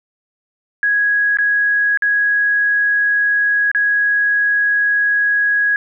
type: tone with dropouts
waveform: sine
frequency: 1661.2 Hz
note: G#6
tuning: in tune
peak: -12 dBFS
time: 0.83-5.76 s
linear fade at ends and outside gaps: 1 ms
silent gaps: 1.371-1.386 / 1.974-2.022 / 3.715-3.748 s
effects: none